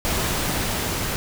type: noise with level ramp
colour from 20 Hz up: pink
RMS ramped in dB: -23 to -26 dBFS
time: 0.05-1.16 s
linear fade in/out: 0 ms
effects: none